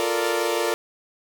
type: chord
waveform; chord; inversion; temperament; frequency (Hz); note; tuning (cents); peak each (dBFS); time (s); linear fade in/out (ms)
sawtooth; Bb major seventh; second; equal; 349.2 / 440 / 466.2 / 587.3; F4 / A4 / Bb4 / D5; 0 / 0 / 0 / 0; -23 / -24 / -22 / -24; 0-0.74; 0
effects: none